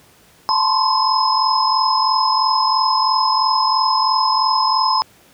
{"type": "tone cluster", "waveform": "sine", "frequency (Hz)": [878, 1018, 1061, 5130], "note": ["A5", "C6", "C6", "E8"], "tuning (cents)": [-4, -48, 24, -48], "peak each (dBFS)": -19, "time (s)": [0.49, 5.02], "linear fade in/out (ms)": 0, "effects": ["pink hiss -50 dBFS RMS until 5.33 s", "high-pass 80 Hz 12 dB/octave"]}